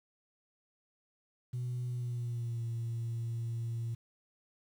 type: tone with pitch glide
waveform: sine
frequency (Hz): 123.47 to 115.87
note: B2 to A#2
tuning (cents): 0 to -10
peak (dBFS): -32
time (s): 1.53-3.95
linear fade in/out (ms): 10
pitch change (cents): -110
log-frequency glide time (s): 1.86-2.65
effects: tanh soft clip ceiling -31 dBFS + 10-bit